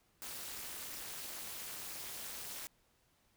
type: noise with amplitude modulation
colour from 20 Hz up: white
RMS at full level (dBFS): -41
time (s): 0.22-2.67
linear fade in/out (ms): 0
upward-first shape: sine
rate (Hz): 292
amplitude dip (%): 100
effects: pink hiss -73 dBFS RMS until 3.36 s